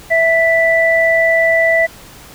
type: tone pair together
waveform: sine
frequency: 659.3 / 1975.7 Hz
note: E5 / B6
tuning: 0 / 0 cents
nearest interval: octave + perfect fifth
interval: 1900 cents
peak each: -12 dBFS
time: 0.1-1.87 s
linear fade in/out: 20 ms
effects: pink hiss -38 dBFS RMS until 2.34 s